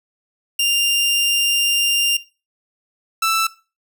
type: tone pair in turn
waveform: sawtooth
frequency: 2794 / 1325.1 Hz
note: F7 / E6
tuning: 0 / +9 cents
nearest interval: octave + minor second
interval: 1291 cents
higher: first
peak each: -12 dBFS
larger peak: neither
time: 0.59-2.17 / 3.22-3.47 s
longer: first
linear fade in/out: 5 ms
effects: noise-tail reverb RT60 0.3 s tail -17 dB re dry